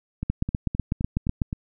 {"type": "two click trains", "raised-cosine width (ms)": 5, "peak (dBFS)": [-10, -15], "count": [10, 6], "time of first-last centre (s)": [[0.3, 1.418], [0.23, 1.529]], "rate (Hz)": [8.05, 3.85], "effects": []}